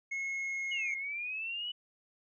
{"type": "tone with pitch glide", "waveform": "triangle", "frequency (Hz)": [2174, 2156], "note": ["C#7", "C#7"], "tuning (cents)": [-34, -49], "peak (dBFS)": -32, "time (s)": [0.11, 0.95], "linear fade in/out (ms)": 10, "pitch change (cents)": -15, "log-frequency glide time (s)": [0.23, 0.81]}
{"type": "linear two-way sweep", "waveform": "sine", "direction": "down then up", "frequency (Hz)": [2977, 2131, 2977], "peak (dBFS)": -35, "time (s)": [0.71, 1.72], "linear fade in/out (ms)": 10, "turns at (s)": 0.96}
{"effects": ["resampled to 22050 Hz"]}